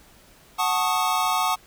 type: chord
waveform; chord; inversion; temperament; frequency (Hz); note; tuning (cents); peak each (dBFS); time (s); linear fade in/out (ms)
square; D# half-diminished seventh; first; equal with one note detuned; 740 / 880 / 1104.3 / 1244.5; F#5 / A5 / C#6 / D#6; 0 / 0 / -7 / 0; -27; 0.58-1.56; 20
effects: pink hiss -53 dBFS RMS until 1.66 s